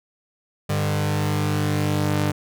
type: tone pair together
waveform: sawtooth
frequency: 99.91 / 149.7 Hz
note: G2 / D3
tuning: +33 / +33 cents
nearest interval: perfect fifth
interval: 700 cents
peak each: -19 dBFS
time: 0.69-2.32 s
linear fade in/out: 10 ms
effects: none